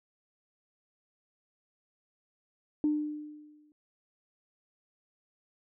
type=tone with exponential decay; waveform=sine; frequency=300.2 Hz; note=D4; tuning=38 cents sharp; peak=-22 dBFS; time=2.84-3.72 s; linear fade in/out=1 ms; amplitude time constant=190 ms; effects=tanh soft clip ceiling -18 dBFS